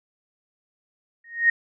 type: tone with exponential growth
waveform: sine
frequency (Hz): 1862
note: A#6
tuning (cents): -2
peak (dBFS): -11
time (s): 1.24-1.5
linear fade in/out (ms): 5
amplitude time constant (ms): 56
effects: none